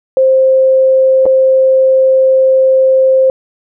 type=tone with dropouts; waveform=sine; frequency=526 Hz; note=C5; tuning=9 cents sharp; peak=-5 dBFS; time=0.17-3.3 s; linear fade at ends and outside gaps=1 ms; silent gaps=1.256-1.263 s; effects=none